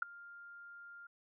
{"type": "tone with ADSR envelope", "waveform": "sine", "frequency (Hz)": 1400, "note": "F6", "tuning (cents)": 4, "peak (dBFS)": -26, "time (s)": [0.02, 1.07], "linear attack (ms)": 5, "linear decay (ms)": 6, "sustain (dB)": -24, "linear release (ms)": 6, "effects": []}